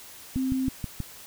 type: click train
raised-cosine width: 5 ms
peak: -18 dBFS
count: 5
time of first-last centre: 0.36-1.003 s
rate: 6.22 Hz
type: tone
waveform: sine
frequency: 261.8 Hz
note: C4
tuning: 1 cent sharp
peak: -24 dBFS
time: 0.36-0.69 s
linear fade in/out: 5 ms
effects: white hiss -46 dBFS RMS until 1.26 s